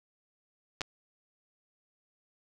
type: clicks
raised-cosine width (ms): 0.2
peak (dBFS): -16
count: 2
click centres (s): 0.809 / 0.816
effects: none